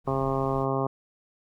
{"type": "noise", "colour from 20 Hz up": "brown", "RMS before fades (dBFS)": -42, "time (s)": [0.04, 0.67], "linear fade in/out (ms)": 50}
{"type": "harmonic tone", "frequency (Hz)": 134.7, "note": "C#3", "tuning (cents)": -49, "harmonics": [1, 2, 3, 4, 5, 6, 7, 8, 9], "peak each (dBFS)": [-30, -32, -30, -33, -33, -35, -38, -33, -39], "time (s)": [0.07, 0.87], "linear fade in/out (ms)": 5}
{"effects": []}